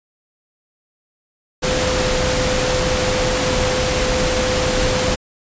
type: tone in noise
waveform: sine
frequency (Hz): 509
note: C5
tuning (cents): -48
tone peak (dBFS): -20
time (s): 1.62-5.16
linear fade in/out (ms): 20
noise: pink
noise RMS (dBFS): -19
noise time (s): 1.62-5.16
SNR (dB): -4
effects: resampled to 16000 Hz